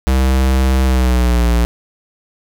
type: tone with pitch glide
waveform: square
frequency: 65.41 to 58.95 Hz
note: C2 to A#1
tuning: 0 to +20 cents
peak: -11 dBFS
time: 0.07-1.65 s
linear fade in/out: 0 ms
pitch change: -180 cents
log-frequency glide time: 0.84-1.45 s
effects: none